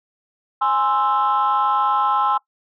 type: chord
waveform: sine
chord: Ab augmented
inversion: none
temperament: equal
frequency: 830.6 / 1046.5 / 1318.5 Hz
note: Ab5 / C6 / E6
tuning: 0 / 0 / 0 cents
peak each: -19 dBFS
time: 0.61-2.38 s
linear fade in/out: 10 ms
effects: noise-tail reverb RT60 0.1 s tail -20 dB re dry + tanh soft clip ceiling -10 dBFS